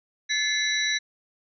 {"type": "tone cluster", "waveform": "sine", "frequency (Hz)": [1730, 2074, 2162, 3931, 5860], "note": ["A6", "C7", "C#7", "B7", "F#8"], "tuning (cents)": [-30, -16, -44, -9, -18], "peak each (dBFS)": [-28, -30, -34, -26, -32], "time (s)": [0.29, 0.99], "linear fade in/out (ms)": 20, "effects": []}